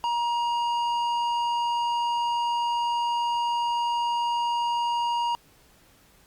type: tone with tanh clipping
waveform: sine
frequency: 947 Hz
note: A#5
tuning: 27 cents sharp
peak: -25 dBFS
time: 0.04-5.35 s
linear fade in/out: 0 ms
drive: 11 dB
effects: pink hiss -58 dBFS RMS until 6.26 s + Opus 48 kbps